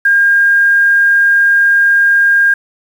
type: tone with quantisation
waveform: sine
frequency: 1612 Hz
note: G6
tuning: 48 cents sharp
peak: -6 dBFS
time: 0.05-2.54 s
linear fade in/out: 5 ms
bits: 6
effects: none